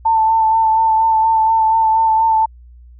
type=tone with vibrato; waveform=sine; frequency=889 Hz; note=A5; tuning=18 cents sharp; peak=-10 dBFS; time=0.05-2.46 s; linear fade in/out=10 ms; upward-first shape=sine; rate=4.2 Hz; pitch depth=22 cents each way; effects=added 60 Hz sine -38 dBFS peak until 2.99 s